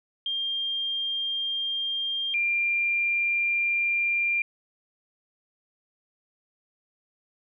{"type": "tone pair in turn", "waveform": "sine", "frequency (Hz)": [3200, 2387], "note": ["G7", "D7"], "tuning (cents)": [35, 28], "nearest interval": "perfect fourth", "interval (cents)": 507, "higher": "first", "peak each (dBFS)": [-26, -22], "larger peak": "second", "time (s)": [[0.26, 2.34], [2.34, 4.42]], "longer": "neither", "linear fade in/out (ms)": 2, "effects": []}